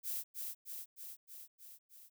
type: noise with echo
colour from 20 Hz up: violet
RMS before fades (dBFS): -39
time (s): 0.03-0.24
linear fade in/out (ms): 50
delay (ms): 310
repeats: 6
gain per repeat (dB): -3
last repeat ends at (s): 2.1
effects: none